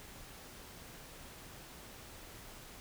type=silence; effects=pink hiss -52 dBFS RMS until 2.8 s